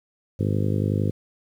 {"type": "harmonic tone", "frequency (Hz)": 51, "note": "G#1", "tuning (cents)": -31, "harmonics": [2, 3, 4, 5, 6, 7, 8, 9, 10], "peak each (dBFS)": [-23, -27, -29, -31, -33, -34, -35, -36, -37], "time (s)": [0.39, 1.11], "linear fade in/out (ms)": 10, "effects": ["9-bit"]}